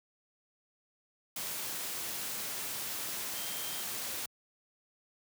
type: tone in noise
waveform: sine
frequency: 3169 Hz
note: G7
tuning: 18 cents sharp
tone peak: -46 dBFS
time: 3.35-3.83 s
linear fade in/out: 5 ms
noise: white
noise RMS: -38 dBFS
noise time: 1.36-4.26 s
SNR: -11 dB
effects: high-pass 100 Hz 12 dB/octave